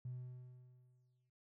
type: tone with exponential decay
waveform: triangle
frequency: 125.4 Hz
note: B2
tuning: 27 cents sharp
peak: -38 dBFS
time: 0.05-1.3 s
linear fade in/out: 5 ms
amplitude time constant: 270 ms
effects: noise-tail reverb RT60 0.2 s tail -22 dB re dry + tanh soft clip ceiling -40 dBFS